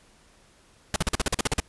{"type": "noise bursts", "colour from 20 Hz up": "pink", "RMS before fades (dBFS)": -23, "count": 11, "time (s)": [0.94, 1.601], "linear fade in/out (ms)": 2, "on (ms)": 21, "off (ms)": 43, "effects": ["pink hiss -58 dBFS RMS until 1.68 s", "resampled to 24000 Hz"]}